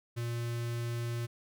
square tone with notch filter, 118.1 Hz, A#2, 23 cents sharp, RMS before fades -35 dBFS, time 0.16-1.27 s, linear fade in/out 20 ms, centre 760 Hz, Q 1.5, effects none

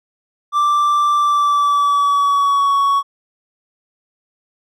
triangle tone with pitch glide, 1174.7 to 1117.1 Hz, D6 to C#6, 0 to +13 cents, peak -10 dBFS, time 0.52-3.03 s, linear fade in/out 50 ms, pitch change -87 cents, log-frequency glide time 1.17-2.77 s, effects none

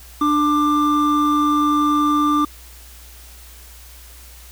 triangle tone pair together, 296.5 / 1186 Hz, D4 / D6, +17 / +17 cents, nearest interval 2 octaves, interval 2400 cents, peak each -15 dBFS, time 0.21-2.45 s, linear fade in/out 5 ms, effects added 60 Hz sine -41 dBFS peak until 4.51 s + white hiss -44 dBFS RMS until 4.51 s

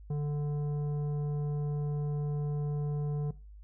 triangle tone with tanh clipping, 146.83 Hz, D3, in tune, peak -31 dBFS, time 0.1-3.31 s, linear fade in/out 5 ms, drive 14 dB, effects noise-tail reverb RT60 0.3 s tail -19 dB re dry + added 51 Hz sine -47 dBFS peak until 3.63 s

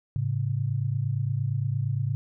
sine tone pair together, 107.8 / 136.48 Hz, A2 / C#3, -35 / -27 cents, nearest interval major third, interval 408 cents, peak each -27 dBFS, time 0.16-2.15 s, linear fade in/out 0 ms, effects none

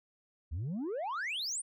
sine exponential sweep, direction up, 70 to 9660 Hz, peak -31 dBFS, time 0.51-1.62 s, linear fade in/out 20 ms, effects tanh soft clip ceiling -33 dBFS

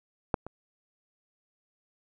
clicks, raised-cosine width 1 ms, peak -10 / -25 dBFS, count 2, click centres 0.342 / 0.466 s, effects none

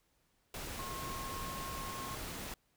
sine tone in noise, 1078 Hz, C#6, 49 cents flat, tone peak -43 dBFS, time 0.79-2.15 s, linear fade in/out 2 ms, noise pink, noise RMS -43 dBFS, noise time 0.54-2.54 s, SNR -3 dB, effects pink hiss -75 dBFS RMS until 2.76 s

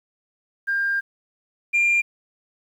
sine tone pair in turn, 1600 / 2393 Hz, G6 / D7, +35 / +32 cents, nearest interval perfect fifth, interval 697 cents, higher second, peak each -19 / -14 dBFS, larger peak second, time 0.67-1.01 / 1.73-2.02 s, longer first, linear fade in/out 20 ms, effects tanh soft clip ceiling -14 dBFS + 9-bit

